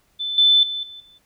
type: tone with level steps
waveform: sine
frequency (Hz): 3520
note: A7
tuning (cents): 0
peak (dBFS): -23 / -11 / -24 / -36 / -48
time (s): 0.19-1.19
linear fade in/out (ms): 20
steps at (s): 0.38 / 0.63 / 0.83 / 1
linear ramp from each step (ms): 2
effects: pink hiss -63 dBFS RMS until 1.25 s